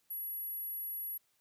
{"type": "tone", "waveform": "sine", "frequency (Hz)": 11430, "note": "F9", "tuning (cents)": 39, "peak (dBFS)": -37, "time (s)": [0.1, 1.18], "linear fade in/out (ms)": 10, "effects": ["white hiss -75 dBFS RMS until 1.4 s"]}